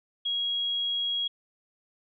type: tone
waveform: sine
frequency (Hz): 3300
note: G#7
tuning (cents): -12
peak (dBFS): -26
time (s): 0.25-1.28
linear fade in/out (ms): 10
effects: none